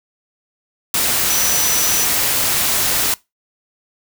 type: tone in noise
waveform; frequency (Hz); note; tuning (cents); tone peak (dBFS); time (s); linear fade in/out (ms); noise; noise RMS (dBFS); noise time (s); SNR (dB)
sine; 5920; F#8; 0; -19; 1.3-2.05; 2; white; -17; 0.94-3.14; -5
effects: noise-tail reverb RT60 0.2 s tail -21 dB re dry